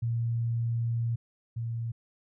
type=tone pair in turn; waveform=sine; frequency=116.54 / 115.73 Hz; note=A#2 / A#2; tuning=0 / -12 cents; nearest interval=unison; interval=12 cents; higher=first; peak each=-26 / -30 dBFS; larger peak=first; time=0.02-1.16 / 1.56-1.92 s; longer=first; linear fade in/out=10 ms; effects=none